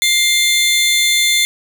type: tone pair together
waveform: sawtooth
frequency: 2100 / 3529 Hz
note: C7 / A7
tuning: +6 / +4 cents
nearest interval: major sixth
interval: 898 cents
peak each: -11 dBFS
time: 0.02-1.45 s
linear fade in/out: 0 ms
effects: none